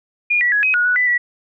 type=tone with pitch steps; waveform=sine; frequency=2429 / 1943 / 1674 / 2530 / 1451 / 1475 / 1991 / 1941 Hz; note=D#7 / B6 / G#6 / D#7 / F#6 / F#6 / B6 / B6; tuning=-42 / -29 / +13 / +28 / -34 / -6 / +14 / -31 cents; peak=-13 dBFS; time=0.3-1.18 s; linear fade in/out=10 ms; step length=110 ms; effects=none